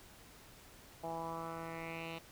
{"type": "tone with low-pass filter sweep", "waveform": "10% pulse", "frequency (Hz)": 164.81, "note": "E3", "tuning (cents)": 0, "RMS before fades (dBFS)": -43, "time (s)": [1.03, 2.19], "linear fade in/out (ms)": 10, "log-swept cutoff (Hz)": [760, 3300], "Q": 3.7, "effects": ["pink hiss -58 dBFS RMS until 2.31 s"]}